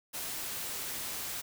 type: noise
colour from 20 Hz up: white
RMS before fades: -38 dBFS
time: 0.13-1.42 s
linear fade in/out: 20 ms
effects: none